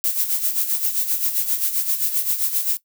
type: noise with tremolo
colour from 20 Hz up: violet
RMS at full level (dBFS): -19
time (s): 0.04-2.77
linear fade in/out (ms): 0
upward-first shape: sine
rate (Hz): 7.6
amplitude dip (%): 65
effects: noise-tail reverb RT60 0.1 s tail -17 dB re dry